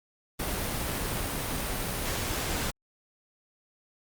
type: noise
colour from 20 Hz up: pink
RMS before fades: -31 dBFS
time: 0.39-2.71 s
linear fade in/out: 10 ms
effects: Opus 32 kbps